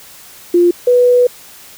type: tone pair in turn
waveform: sine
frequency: 349.2 / 492.1 Hz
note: F4 / B4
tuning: 0 / -6 cents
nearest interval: tritone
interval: 594 cents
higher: second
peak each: -6 dBFS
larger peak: neither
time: 0.54-0.71 / 0.87-1.27 s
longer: second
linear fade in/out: 5 ms
effects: white hiss -38 dBFS RMS until 1.77 s